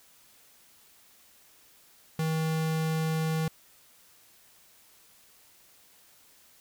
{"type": "tone", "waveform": "square", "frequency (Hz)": 159.4, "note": "D#3", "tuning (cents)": 42, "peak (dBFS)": -27, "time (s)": [2.19, 3.48], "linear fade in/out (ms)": 2, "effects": ["white hiss -59 dBFS RMS until 6.6 s"]}